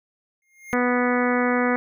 square tone with exponential growth, 2127 Hz, C7, 28 cents sharp, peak -32 dBFS, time 0.42-0.74 s, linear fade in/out 1 ms, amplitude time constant 69 ms
harmonic tone, 246.5 Hz, B3, 3 cents flat, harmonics 1 / 2 / 3 / 4 / 5 / 6 / 7 / 8 / 9, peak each -22 / -24 / -29 / -31 / -29 / -30 / -31 / -30 / -34 dBFS, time 0.73-1.76 s, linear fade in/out 0 ms
effects none

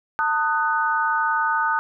sine chord, D# diminished, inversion second, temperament just, 896 / 1244.5 / 1493.4 Hz, A5 / D#6 / F#6, +31 / 0 / +16 cents, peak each -23 dBFS, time 0.19-1.79 s, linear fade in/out 0 ms, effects none

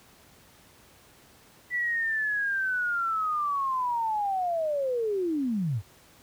sine linear sweep, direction down, 1975.5 to 90.4 Hz, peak -25 dBFS, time 1.7-5.82 s, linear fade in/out 50 ms, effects pink hiss -56 dBFS RMS until 6.22 s + high-pass 60 Hz 12 dB/octave

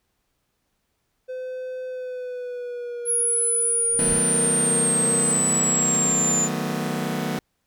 triangle tone with pitch glide, 511 to 465.9 Hz, C5 to A#4, -41 to -1 cents, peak -27 dBFS, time 1.28-5.37 s, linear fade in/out 20 ms, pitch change -160 cents, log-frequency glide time 1.87-3.47 s
sine exponential sweep, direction down, 10548 to 7040 Hz, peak -19 dBFS, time 3.05-6.49 s, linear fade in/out 50 ms
brown noise with exponential growth, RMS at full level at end -28 dBFS, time 3.68-4.19 s, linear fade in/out 5 ms, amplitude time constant 110 ms
sawtooth chord, B dominant seventh, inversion first, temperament just, 154.34 / 185.21 / 222.2 / 246.9 Hz, D#3 / F#3 / A3 / B3, -14 / +2 / +17 / 0 cents, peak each -26 dBFS, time 3.99-7.39 s, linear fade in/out 2 ms
effects pink hiss -73 dBFS RMS until 7.66 s

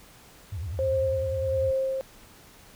sine tone with vibrato, 87.31 Hz, F2, in tune, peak -30 dBFS, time 0.52-1.71 s, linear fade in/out 5 ms, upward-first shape sine, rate 10 Hz, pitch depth 290 cents each way
sine tone with tremolo, 531 Hz, C5, 25 cents sharp, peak -22 dBFS, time 0.79-2.01 s, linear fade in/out 0 ms, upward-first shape sine, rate 1.4 Hz, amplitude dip 45%
effects pink hiss -52 dBFS RMS until 2.75 s

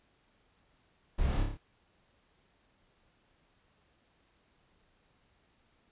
brown noise with echo, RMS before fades -31 dBFS, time 1.18-1.43 s, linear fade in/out 10 ms, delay 29 ms, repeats 5, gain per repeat -3 dB, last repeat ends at 1.575 s, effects pink hiss -70 dBFS RMS until 5.91 s + resampled to 8000 Hz

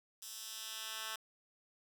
10% pulse tone with high-pass filter sweep, 220 Hz, A3, in tune, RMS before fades -45 dBFS, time 0.22-1.16 s, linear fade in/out 5 ms, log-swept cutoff 6300 to 1700 Hz, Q 0.88, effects none

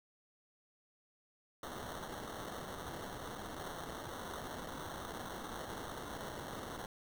violet noise with sample-and-hold, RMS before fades -45 dBFS, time 1.63-6.86 s, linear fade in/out 2 ms, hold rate 2450 Hz, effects none

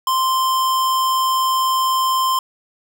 square tone, 1044 Hz, C6, 4 cents flat, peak -16 dBFS, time 0.07-2.39 s, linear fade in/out 2 ms, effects none

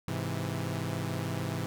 sawtooth chord, Ab augmented, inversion none, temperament equal, 103.83 / 130.81 / 164.81 Hz, Ab2 / C3 / E3, 0 / 0 / 0 cents, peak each -32 dBFS, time 0.08-1.66 s, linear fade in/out 0 ms, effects none

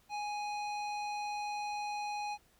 square tone with low-pass filter, 830.6 Hz, G#5, in tune, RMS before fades -38 dBFS, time 0.09-2.38 s, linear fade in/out 50 ms, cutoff 4900 Hz, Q 1, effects pink hiss -68 dBFS RMS until 2.59 s

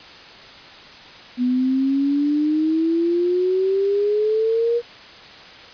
sine exponential sweep, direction up, 245.1 to 477.9 Hz, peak -16 dBFS, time 1.37-4.82 s, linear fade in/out 50 ms, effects white hiss -41 dBFS RMS until 5.73 s + resampled to 11025 Hz

